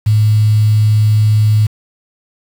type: tone with quantisation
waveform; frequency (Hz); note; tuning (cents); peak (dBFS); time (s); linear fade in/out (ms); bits
sine; 107.2; A2; -45; -7; 0.06-1.67; 10; 5
effects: none